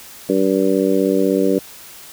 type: harmonic tone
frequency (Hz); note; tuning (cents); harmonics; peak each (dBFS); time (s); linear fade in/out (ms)
96.2; G2; -32; 2 / 3 / 4 / 5 / 6; -21 / -18 / -19 / -19 / -24; 0.29-1.59; 5
effects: white hiss -39 dBFS RMS until 2.12 s